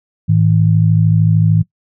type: tone pair together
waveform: sine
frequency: 107 / 160.32 Hz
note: A2 / E3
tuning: -48 / -48 cents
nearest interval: perfect fifth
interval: 700 cents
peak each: -11 dBFS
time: 0.28-1.63 s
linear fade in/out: 20 ms
effects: noise-tail reverb RT60 0.1 s tail -21 dB re dry